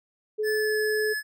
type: tone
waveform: sine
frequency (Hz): 428.1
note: A4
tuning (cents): -47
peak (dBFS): -24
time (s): 0.38-1.14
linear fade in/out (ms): 20
type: tone with pitch glide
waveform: square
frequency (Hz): 1736 to 1713.1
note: A6 to A6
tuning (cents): -24 to -47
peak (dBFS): -28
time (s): 0.43-1.23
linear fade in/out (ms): 50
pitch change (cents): -23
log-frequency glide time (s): 0.55-0.79
effects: none